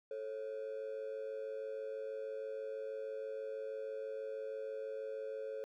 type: ring-modulated tone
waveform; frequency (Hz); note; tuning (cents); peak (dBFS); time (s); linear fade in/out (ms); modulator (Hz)
triangle; 491.9; B4; -7; -34; 0.11-5.64; 0; 53.1
effects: tanh soft clip ceiling -33 dBFS